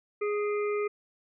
harmonic tone with a mistuned harmonic, 415.3 Hz, G#4, in tune, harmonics 1 / 3 / 5 / 6, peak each -27 / -37 / -41 / -43 dBFS, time 0.21-0.88 s, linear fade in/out 10 ms, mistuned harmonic 6, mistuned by -61 cents, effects none

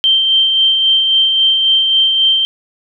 sine tone with tremolo, 3136 Hz, G7, in tune, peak -7 dBFS, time 0.04-2.45 s, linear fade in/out 0 ms, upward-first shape sine, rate 3.7 Hz, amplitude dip 35%, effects none

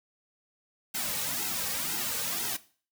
white noise with flanger, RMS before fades -32 dBFS, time 0.94-2.57 s, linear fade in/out 10 ms, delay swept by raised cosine 1.7 to 3 ms, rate 2 Hz, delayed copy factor -1, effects noise-tail reverb RT60 0.4 s tail -17 dB re dry

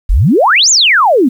sine exponential two-way sweep, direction up then down, 34.63 to 7459 to 228.2 Hz, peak -5 dBFS, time 0.09-1.29 s, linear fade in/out 10 ms, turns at 0.7 s, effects 7-bit

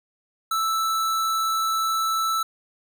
square tone, 1318.5 Hz, E6, in tune, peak -22 dBFS, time 0.51-2.43 s, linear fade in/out 5 ms, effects none

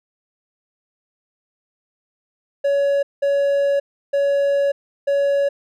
triangle tone bursts at uneven times, 562 Hz, C#5, 24 cents sharp, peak -13 dBFS, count 4, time 2.64-3.03 / 3.22-3.8 / 4.13-4.72 / 5.07-5.49 s, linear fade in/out 10 ms, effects none

